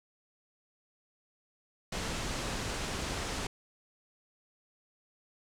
pink low-pass noise, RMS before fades -36 dBFS, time 1.92-3.47 s, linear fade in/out 5 ms, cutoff 8500 Hz, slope 24 dB/octave, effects none

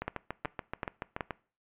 two click trains, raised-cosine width 0.5 ms, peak -17 / -19 dBFS, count 4 / 10, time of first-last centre 0.08-1.208 / 0.02-1.308 s, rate 2.66 / 6.99 Hz, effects noise-tail reverb RT60 0.4 s tail -21 dB re dry + resampled to 8000 Hz

